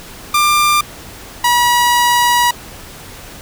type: tone pair in turn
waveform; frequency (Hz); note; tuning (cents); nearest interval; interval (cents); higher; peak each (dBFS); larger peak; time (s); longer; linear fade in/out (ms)
sawtooth; 1192 / 965.7; D6 / B5; +25 / -39; major third; 364; first; -6; neither; 0.34-0.81 / 1.44-2.51; second; 5
effects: pink hiss -34 dBFS RMS until 3.41 s